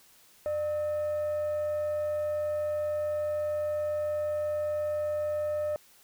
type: tone with frequency modulation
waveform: sine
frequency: 600 Hz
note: D5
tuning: 37 cents sharp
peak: -26 dBFS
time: 0.46-5.76 s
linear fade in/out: 0 ms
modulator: 688 Hz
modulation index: 0.2
effects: tanh soft clip ceiling -25 dBFS + white hiss -59 dBFS RMS until 6.03 s